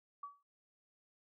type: tone with exponential decay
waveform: sine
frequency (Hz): 1142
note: D6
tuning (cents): -49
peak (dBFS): -40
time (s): 0.23-0.43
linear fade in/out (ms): 5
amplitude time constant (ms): 42
effects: none